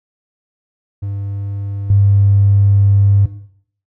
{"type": "tone with level steps", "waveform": "triangle", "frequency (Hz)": 99.9, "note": "G2", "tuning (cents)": 33, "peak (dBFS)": [-17, -3], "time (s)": [1.02, 3.26], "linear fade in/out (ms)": 10, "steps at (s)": 1.9, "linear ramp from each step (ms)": 2, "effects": ["noise-tail reverb RT60 0.6 s tail -18 dB re dry", "tanh soft clip ceiling -5 dBFS"]}